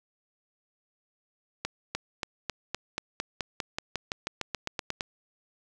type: accelerating click train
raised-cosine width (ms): 0.2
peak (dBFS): -13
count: 19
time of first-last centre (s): 1.65-5.008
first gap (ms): 300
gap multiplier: 0.94
effects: none